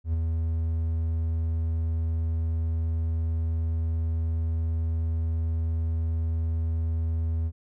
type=tone with ADSR envelope; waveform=triangle; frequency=81.4 Hz; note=E2; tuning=21 cents flat; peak=-19 dBFS; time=0.04-7.52 s; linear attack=97 ms; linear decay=8 ms; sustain=-3 dB; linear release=54 ms; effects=none